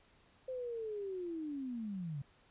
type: linear sweep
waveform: sine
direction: down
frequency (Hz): 523 to 133.4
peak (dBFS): -38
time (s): 0.48-2.22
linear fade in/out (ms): 5
effects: pink hiss -67 dBFS RMS until 2.5 s + resampled to 8000 Hz